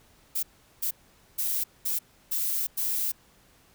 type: noise bursts at uneven times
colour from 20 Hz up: violet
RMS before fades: -28 dBFS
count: 6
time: 0.35-0.43 / 0.82-0.91 / 1.38-1.64 / 1.85-1.99 / 2.31-2.67 / 2.77-3.12 s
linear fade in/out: 10 ms
effects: pink hiss -60 dBFS RMS until 3.74 s